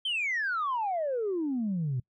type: exponential sweep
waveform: sine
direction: down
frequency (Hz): 3194 to 120.2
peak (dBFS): -26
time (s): 0.05-2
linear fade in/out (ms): 5
effects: noise-tail reverb RT60 0.1 s tail -25 dB re dry + tanh soft clip ceiling -24 dBFS